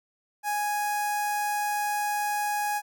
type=tone with notch filter; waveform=sawtooth; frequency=830.6 Hz; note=G#5; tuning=in tune; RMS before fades=-28 dBFS; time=0.43-2.82 s; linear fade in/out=50 ms; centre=3600 Hz; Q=1.1; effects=none